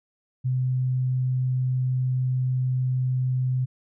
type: tone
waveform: sine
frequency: 128.1 Hz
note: C3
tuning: 36 cents flat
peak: -21 dBFS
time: 0.44-3.66 s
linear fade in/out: 20 ms
effects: none